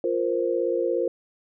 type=chord; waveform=sine; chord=F suspended fourth; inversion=none; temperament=equal; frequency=349.2 / 466.2 / 523.3 Hz; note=F4 / Bb4 / C5; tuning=0 / 0 / 0 cents; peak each=-26 dBFS; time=0.04-1.08 s; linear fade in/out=2 ms; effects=none